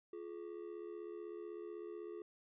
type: ring-modulated tone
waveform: triangle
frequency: 385.8 Hz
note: G4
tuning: 28 cents flat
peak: -40 dBFS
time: 0.13-2.22 s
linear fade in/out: 2 ms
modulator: 38 Hz
effects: resampled to 8000 Hz